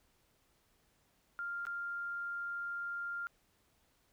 sine tone with dropouts, 1396.9 Hz, F6, in tune, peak -37 dBFS, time 1.39-3.27 s, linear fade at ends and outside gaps 0 ms, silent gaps 1.653-1.668 s, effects pink hiss -73 dBFS RMS until 4.12 s

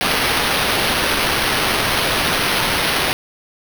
violet noise with sample-and-hold, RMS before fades -18 dBFS, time 0.01-3.13 s, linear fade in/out 0 ms, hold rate 7350 Hz, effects none

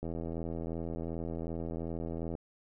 click train, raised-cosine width 2 ms, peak -25 dBFS, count 193, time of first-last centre 0.03-2.352 s, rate 82.7 Hz, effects none

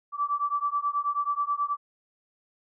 sine beating tone pair, 1155 / 1164.3 Hz, D6 / D6, -29 / -15 cents, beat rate 9.3 Hz, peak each -28 / -28 dBFS, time 0.12-1.77 s, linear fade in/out 50 ms, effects none

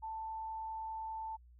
sine tone, 885 Hz, A5, 10 cents sharp, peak -39 dBFS, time 0.02-1.37 s, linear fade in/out 20 ms, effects added 60 Hz sine -57 dBFS peak until 1.59 s

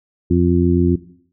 harmonic tone, 87.31 Hz, F2, in tune, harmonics 1 / 2 / 3 / 4, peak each -17 / -17 / -17 / -17 dBFS, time 0.3-0.96 s, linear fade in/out 10 ms, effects noise-tail reverb RT60 0.6 s tail -17 dB re dry

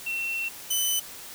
sine / 10% pulse tone pair in turn, 2709 / 3016 Hz, E7 / F#7, +47 / +32 cents, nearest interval major second, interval 185 cents, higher second, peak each -27 / -15 dBFS, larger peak second, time 0.06-0.49 / 0.7-1 s, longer first, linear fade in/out 10 ms, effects white hiss -42 dBFS RMS until 1.34 s

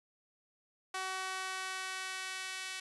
sawtooth tone with high-pass filter sweep, 376.9 Hz, F#4, 32 cents sharp, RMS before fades -40 dBFS, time 0.94-2.8 s, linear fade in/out 5 ms, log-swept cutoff 960 to 2200 Hz, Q 1.1, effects resampled to 24000 Hz

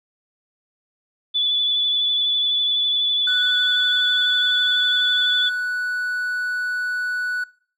sine tone with vibrato, 3461 Hz, A7, 29 cents flat, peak -17 dBFS, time 1.34-5.5 s, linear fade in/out 20 ms, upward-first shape sine, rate 12 Hz, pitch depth 16 cents each way
triangle tone, 1480 Hz, F#6, in tune, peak -20 dBFS, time 3.27-7.44 s, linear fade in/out 5 ms
effects noise-tail reverb RT60 0.5 s tail -23 dB re dry

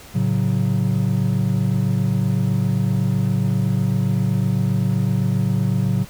triangle chord, F# minor, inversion first, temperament just, 111 / 138.75 / 185 Hz, A2 / C#3 / F#3, +16 / +2 / 0 cents, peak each -19 dBFS, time 0.14-6.05 s, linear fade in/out 20 ms, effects pink hiss -42 dBFS RMS until 6.09 s

